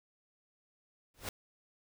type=noise with exponential growth; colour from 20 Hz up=pink; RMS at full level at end=-34 dBFS; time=1.14-1.29 s; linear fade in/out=2 ms; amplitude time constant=32 ms; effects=none